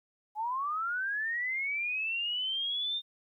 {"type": "linear sweep", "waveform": "sine", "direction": "up", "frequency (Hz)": [829, 3652], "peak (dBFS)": -30, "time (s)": [0.35, 3.02], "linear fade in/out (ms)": 50, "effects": ["12-bit"]}